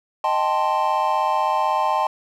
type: chord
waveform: triangle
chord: A half-diminished seventh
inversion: second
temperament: equal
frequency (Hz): 622.3 / 784 / 880 / 1046.5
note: Eb5 / G5 / A5 / C6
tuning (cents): 0 / 0 / 0 / 0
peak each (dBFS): -24 / -22 / -20 / -21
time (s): 0.24-2.07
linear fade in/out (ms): 2
effects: none